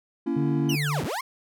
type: chord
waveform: triangle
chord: A# diminished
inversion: none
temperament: just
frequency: 233.1 / 279.7 / 335.6 Hz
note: A#3 / C#4 / E4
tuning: 0 / +16 / +31 cents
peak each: -28 / -25 / -26 dBFS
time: 0.26-0.76 s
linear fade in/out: 10 ms
type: tone with vibrato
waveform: triangle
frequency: 146.83 Hz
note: D3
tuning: in tune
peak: -23 dBFS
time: 0.36-1.01 s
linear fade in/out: 10 ms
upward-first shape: triangle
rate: 11 Hz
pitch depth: 10 cents each way
type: linear two-way sweep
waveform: 30% pulse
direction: down then up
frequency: 3050 to 67.6 to 1122 Hz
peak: -25 dBFS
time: 0.69-1.21 s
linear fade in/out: 5 ms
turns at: 1.04 s
effects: none